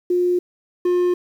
sine / triangle tone pair in turn, 356.5 / 356.5 Hz, F4 / F4, +36 / +36 cents, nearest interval unison, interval 0 cents, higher neither, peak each -15 / -13 dBFS, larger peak second, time 0.1-0.39 / 0.85-1.14 s, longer neither, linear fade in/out 5 ms, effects 8-bit

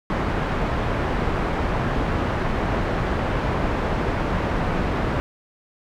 pink low-pass noise, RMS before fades -23 dBFS, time 0.1-5.2 s, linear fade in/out 0 ms, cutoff 1600 Hz, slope 12 dB/octave, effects none

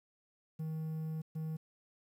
triangle tone bursts at uneven times, 158.2 Hz, D#3, 29 cents sharp, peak -34 dBFS, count 2, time 0.59-1.22 / 1.35-1.57 s, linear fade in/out 10 ms, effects 11-bit

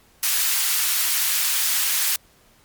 white high-pass noise, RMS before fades -21 dBFS, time 0.23-2.16 s, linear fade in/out 2 ms, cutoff 1400 Hz, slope 12 dB/octave, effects pink hiss -56 dBFS RMS until 2.64 s + MP3 96 kbps

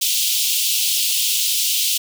pink high-pass noise, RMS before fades -19 dBFS, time 0.01-1.98 s, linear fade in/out 10 ms, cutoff 2800 Hz, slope 48 dB/octave, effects none

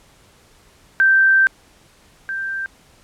sine tone pair in turn, 1563 / 1573 Hz, G6 / G6, -6 / +6 cents, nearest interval unison, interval 12 cents, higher second, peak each -10 / -22 dBFS, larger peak first, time 1-1.47 / 2.29-2.66 s, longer first, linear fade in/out 0 ms, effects pink hiss -52 dBFS RMS until 3.03 s + low-pass 11000 Hz 12 dB/octave

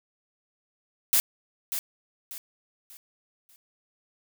blue noise with echo, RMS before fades -21 dBFS, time 1.13-1.2 s, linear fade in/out 0 ms, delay 590 ms, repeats 4, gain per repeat -9 dB, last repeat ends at 3.56 s, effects none

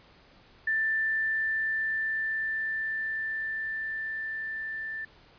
sine tone with level ramp, 1772 Hz, A6, 12 cents sharp, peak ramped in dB -24 to -33 dBFS, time 0.67-5.05 s, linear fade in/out 5 ms, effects pink hiss -57 dBFS RMS until 5.38 s + resampled to 11025 Hz

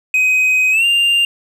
triangle tone with pitch glide, 2517 to 2793 Hz, D#7 to F7, +19 to -1 cents, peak -9 dBFS, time 0.14-1.25 s, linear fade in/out 2 ms, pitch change +180 cents, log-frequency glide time 0.71-0.85 s, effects none

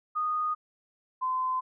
sine tone pair in turn, 1236 / 1027.2 Hz, D#6 / C6, -12 / -32 cents, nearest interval minor third, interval 320 cents, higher first, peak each -26 dBFS, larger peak neither, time 0.15-0.55 / 1.21-1.61 s, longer neither, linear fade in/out 20 ms, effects none

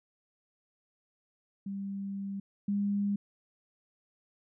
sine tone pair in turn, 197.4 / 202.1 Hz, G3 / G#3, +12 / -47 cents, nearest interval unison, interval 41 cents, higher second, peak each -34 / -27 dBFS, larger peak second, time 1.66-2.4 / 2.68-3.16 s, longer first, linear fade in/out 5 ms, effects none

